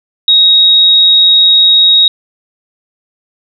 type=tone; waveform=sine; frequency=3779 Hz; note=A#7; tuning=23 cents sharp; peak=-3 dBFS; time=0.28-2.08 s; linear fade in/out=2 ms; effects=none